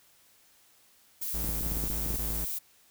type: noise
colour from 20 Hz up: violet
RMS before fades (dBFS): -34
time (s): 1.21-2.59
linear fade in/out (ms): 10
type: tone bursts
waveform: square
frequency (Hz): 55.5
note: A1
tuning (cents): +16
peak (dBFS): -34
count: 4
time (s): 1.34-2.446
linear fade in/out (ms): 0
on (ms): 260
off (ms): 22
type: clicks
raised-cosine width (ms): 3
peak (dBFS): -25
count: 12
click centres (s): 1.445 / 1.491 / 1.61 / 1.665 / 1.719 / 1.77 / 1.839 / 1.901 / 2.063 / 2.105 / 2.142 / 2.304
effects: white hiss -62 dBFS RMS until 2.9 s